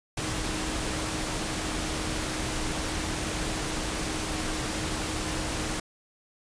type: tone in noise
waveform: sine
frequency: 312.9 Hz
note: D#4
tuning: 10 cents sharp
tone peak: -37 dBFS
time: 0.17-5.8 s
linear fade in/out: 5 ms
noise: pink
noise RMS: -31 dBFS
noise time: 0.17-5.8 s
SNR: -9 dB
effects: resampled to 22050 Hz